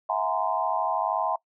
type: tone cluster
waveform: sine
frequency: 654 / 727 / 831 / 933 / 1034 Hz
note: E5 / F#5 / G#5 / A#5 / C6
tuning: -14 / -31 / +1 / +1 / -21 cents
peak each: -30 dBFS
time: 0.09-1.36 s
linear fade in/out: 5 ms
effects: noise-tail reverb RT60 0.1 s tail -22 dB re dry